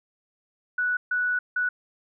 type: tone bursts at uneven times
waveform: sine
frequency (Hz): 1476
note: F#6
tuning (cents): -5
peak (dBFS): -22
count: 3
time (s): 0.78-0.97 / 1.11-1.39 / 1.56-1.69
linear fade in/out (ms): 5
effects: none